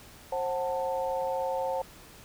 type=chord; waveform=sine; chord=F# diminished; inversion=second; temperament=just; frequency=532.8 / 740 / 888 Hz; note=C5 / F#5 / A5; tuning=+31 / 0 / +16 cents; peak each=-30 / -35 / -33 dBFS; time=0.32-1.82 s; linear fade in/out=5 ms; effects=pink hiss -51 dBFS RMS until 2.24 s